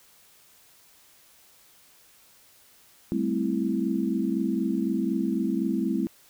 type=chord; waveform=sine; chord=A minor seventh; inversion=third; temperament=equal; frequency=196 / 220 / 261.6 / 329.6 Hz; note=G3 / A3 / C4 / E4; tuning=0 / 0 / 0 / 0 cents; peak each=-29 dBFS; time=3.12-6.07 s; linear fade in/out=0 ms; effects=white hiss -57 dBFS RMS until 6.29 s